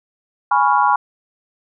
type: chord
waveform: sine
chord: C# dominant seventh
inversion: second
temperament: equal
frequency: 830.6 / 987.8 / 1108.7 / 1396.9 Hz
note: G#5 / B5 / C#6 / E#6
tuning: 0 / 0 / 0 / 0 cents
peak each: -16 / -16 / -18 / -21 dBFS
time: 0.51-0.96 s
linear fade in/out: 5 ms
effects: none